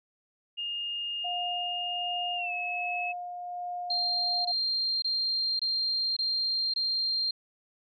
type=tone with pitch glide; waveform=sine; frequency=2833 to 2583 Hz; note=F7 to E7; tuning=+24 to -36 cents; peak=-31 dBFS; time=0.57-3.13 s; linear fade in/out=20 ms; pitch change=-160 cents; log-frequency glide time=2.35-2.53 s
type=tone with tremolo; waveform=sine; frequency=711 Hz; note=F5; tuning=31 cents sharp; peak=-32 dBFS; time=1.24-4.52 s; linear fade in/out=10 ms; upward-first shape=sine; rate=1.3 Hz; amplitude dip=35%
type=tone bursts; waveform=sine; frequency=4186 Hz; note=C8; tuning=in tune; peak=-26 dBFS; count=6; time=3.9-7.31 s; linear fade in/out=5 ms; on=550 ms; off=22 ms
effects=none